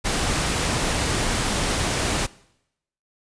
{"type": "noise", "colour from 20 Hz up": "pink", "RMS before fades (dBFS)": -23, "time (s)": [0.04, 2.27], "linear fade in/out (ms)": 20, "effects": ["noise-tail reverb RT60 0.8 s tail -21 dB re dry", "resampled to 22050 Hz"]}